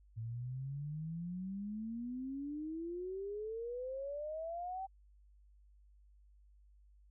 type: exponential sweep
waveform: sine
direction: up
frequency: 110 to 780 Hz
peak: -39 dBFS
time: 0.16-4.87 s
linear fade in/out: 20 ms
effects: added 50 Hz sine -61 dBFS peak until 7.1 s